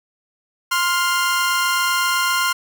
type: tone pair together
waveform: sawtooth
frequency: 1046.5 / 1404.6 Hz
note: C6 / F6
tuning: 0 / +10 cents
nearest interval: perfect fourth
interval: 510 cents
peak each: -16 dBFS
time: 0.71-2.53 s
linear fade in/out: 10 ms
effects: none